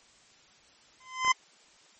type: tone with exponential growth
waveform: 25% pulse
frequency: 1030 Hz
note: C6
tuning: 28 cents flat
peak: -14 dBFS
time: 1-1.32 s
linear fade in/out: 5 ms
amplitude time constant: 68 ms
type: clicks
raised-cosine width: 0.5 ms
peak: -24 / -26 dBFS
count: 2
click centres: 1.248 / 1.279 s
effects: white hiss -59 dBFS RMS until 1.99 s + MP3 32 kbps